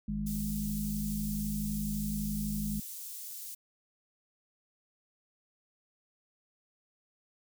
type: harmonic tone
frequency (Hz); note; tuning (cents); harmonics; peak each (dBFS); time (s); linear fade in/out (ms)
51.91; G#1; 0; 1 / 3 / 4; -38 / -39 / -33; 0.08-2.8; 5
type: high-pass noise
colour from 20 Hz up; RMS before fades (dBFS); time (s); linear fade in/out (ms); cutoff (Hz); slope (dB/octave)
white; -43; 0.26-3.55; 10; 6400; 12
effects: none